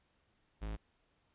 45% pulse tone, 52.9 Hz, G#1, 33 cents sharp, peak -38 dBFS, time 0.61-0.77 s, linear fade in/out 20 ms, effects pink hiss -75 dBFS RMS until 1.34 s + resampled to 8000 Hz

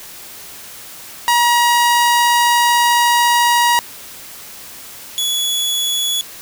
sawtooth tone pair in turn, 954 / 3394 Hz, A#5 / G#7, +40 / +37 cents, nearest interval octave + minor seventh, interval 2197 cents, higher second, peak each -7 / -13 dBFS, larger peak first, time 1.28-3.79 / 5.18-6.21 s, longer first, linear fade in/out 0 ms, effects white hiss -35 dBFS RMS until 6.41 s

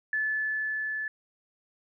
sine tone with level ramp, 1734 Hz, A6, 26 cents flat, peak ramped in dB -25 to -30 dBFS, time 0.13-1.08 s, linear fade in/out 2 ms, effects none

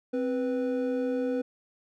triangle tone pair together, 261.6 / 493.5 Hz, C4 / B4, 0 / -1 cents, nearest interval major seventh, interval 1099 cents, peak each -27 / -27 dBFS, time 0.13-1.42 s, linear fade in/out 10 ms, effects none

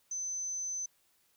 sine tone, 6120 Hz, G8, 42 cents flat, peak -34 dBFS, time 0.11-0.86 s, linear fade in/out 5 ms, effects white hiss -71 dBFS RMS until 1.36 s

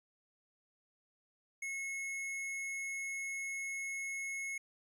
sine tone with hard clipping, 2180 Hz, C#7, 29 cents flat, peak -39 dBFS, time 1.62-4.58 s, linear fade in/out 5 ms, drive 16 dB, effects resampled to 32000 Hz

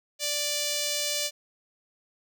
5% pulse tone with notch filter, 587.3 Hz, D5, in tune, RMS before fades -29 dBFS, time 0.19-1.31 s, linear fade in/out 50 ms, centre 1300 Hz, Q 0.55, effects none

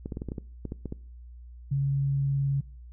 clicks, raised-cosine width 3 ms, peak -21 dBFS, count 11, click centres 0.059 / 0.122 / 0.171 / 0.219 / 0.287 / 0.319 / 0.382 / 0.653 / 0.721 / 0.857 / 0.924 s
sine tone with vibrato, 138.59 Hz, C#3, in tune, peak -23 dBFS, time 1.71-2.61 s, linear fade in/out 10 ms, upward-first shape triangle, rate 19 Hz, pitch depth 12 cents each way
effects noise-tail reverb RT60 0.5 s tail -23 dB re dry + added 60 Hz sine -43 dBFS peak until 2.92 s

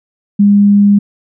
sine tone, 203 Hz, G#3, 39 cents flat, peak -4 dBFS, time 0.39-0.99 s, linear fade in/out 10 ms, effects none

